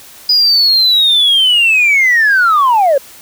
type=linear sweep; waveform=sine; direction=down; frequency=4976 to 523.3 Hz; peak=-5 dBFS; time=0.29-2.98 s; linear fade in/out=5 ms; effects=tanh soft clip ceiling -4 dBFS + white hiss -37 dBFS RMS until 3.21 s